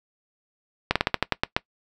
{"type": "slowing click train", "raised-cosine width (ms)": 0.3, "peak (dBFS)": -3, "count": 9, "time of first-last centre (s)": [0.91, 1.565], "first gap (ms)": 46, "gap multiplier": 1.16, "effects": ["noise-tail reverb RT60 0.1 s tail -21 dB re dry"]}